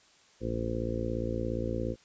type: harmonic tone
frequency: 57.2 Hz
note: A#1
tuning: 32 cents flat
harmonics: 1 / 2 / 3 / 4 / 5 / 6 / 7 / 8 / 9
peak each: -37 / -36 / -46 / -37 / -41 / -38 / -42 / -40 / -37 dBFS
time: 0.4-1.96 s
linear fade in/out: 50 ms
effects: white hiss -61 dBFS RMS until 2.04 s + resampled to 16000 Hz